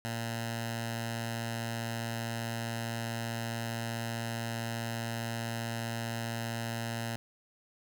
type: tone with notch filter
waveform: 10% pulse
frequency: 115.3 Hz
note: A#2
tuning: 19 cents flat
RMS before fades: -36 dBFS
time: 0.05-7.16 s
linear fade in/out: 0 ms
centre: 400 Hz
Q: 0.85
effects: none